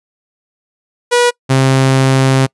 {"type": "tone pair in turn", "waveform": "sawtooth", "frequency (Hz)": [484.7, 133.06], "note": ["B4", "C3"], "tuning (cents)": [-32, 29], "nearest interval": "octave + minor seventh", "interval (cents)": 2239, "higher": "first", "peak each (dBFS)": -4, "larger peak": "neither", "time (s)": [[1.11, 1.31], [1.49, 2.47]], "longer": "second", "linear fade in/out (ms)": 20, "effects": ["noise-tail reverb RT60 0.1 s tail -25 dB re dry", "resampled to 24000 Hz"]}